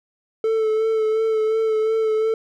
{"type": "tone with vibrato", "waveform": "triangle", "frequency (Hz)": 440, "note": "A4", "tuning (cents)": 0, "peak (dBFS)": -15, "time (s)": [0.44, 2.34], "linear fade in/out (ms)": 2, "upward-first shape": "sine", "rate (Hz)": 2.8, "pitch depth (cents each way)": 24, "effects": []}